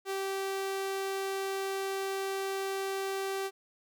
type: tone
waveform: sawtooth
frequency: 388.4 Hz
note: G4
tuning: 16 cents flat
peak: -28 dBFS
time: 0.05-3.51 s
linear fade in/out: 50 ms
effects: none